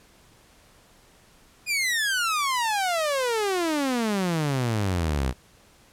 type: exponential sweep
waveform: sawtooth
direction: down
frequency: 2489 to 60.4 Hz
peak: -19 dBFS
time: 1.66-5.34 s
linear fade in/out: 50 ms
effects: pink hiss -56 dBFS RMS until 5.92 s + low-pass 12000 Hz 12 dB/octave